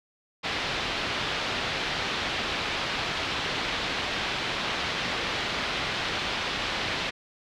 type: low-pass noise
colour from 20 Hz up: white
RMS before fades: -30 dBFS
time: 0.43-7.11 s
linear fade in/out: 20 ms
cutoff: 3900 Hz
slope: 24 dB/octave
effects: none